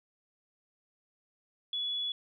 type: tone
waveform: sine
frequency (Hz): 3404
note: G#7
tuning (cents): +42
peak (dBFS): -31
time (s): 1.73-2.12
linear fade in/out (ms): 2
effects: none